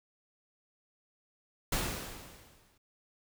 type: noise with exponential decay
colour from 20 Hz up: pink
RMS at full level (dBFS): -30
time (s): 1.72-2.78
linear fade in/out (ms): 5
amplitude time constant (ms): 230
effects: none